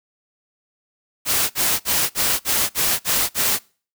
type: noise bursts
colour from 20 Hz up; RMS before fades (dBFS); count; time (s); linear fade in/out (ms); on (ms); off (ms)
white; -19; 8; 1.25-3.593; 50; 250; 49
effects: noise-tail reverb RT60 0.4 s tail -25 dB re dry